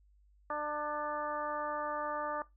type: harmonic tone with a mistuned harmonic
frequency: 298.2 Hz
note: D4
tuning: 27 cents sharp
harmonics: 1 / 2 / 3 / 4 / 5 / 6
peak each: -47 / -39 / -39 / -37 / -46 / -47 dBFS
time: 0.5-2.42 s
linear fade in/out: 2 ms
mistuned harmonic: 6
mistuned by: -42 cents
effects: noise-tail reverb RT60 0.2 s tail -19 dB re dry + added 50 Hz sine -62 dBFS peak until 2.56 s